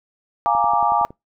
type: chord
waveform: sine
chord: Bb dominant seventh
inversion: second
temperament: equal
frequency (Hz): 698.5 / 830.6 / 932.3 / 1174.7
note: F5 / Ab5 / Bb5 / D6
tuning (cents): 0 / 0 / 0 / 0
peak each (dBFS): -22 / -19 / -21 / -21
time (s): 0.46-1.05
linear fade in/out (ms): 0
type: click train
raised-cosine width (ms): 2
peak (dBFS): -24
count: 7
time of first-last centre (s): 0.55-1.106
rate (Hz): 10.8
effects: noise-tail reverb RT60 0.2 s tail -26 dB re dry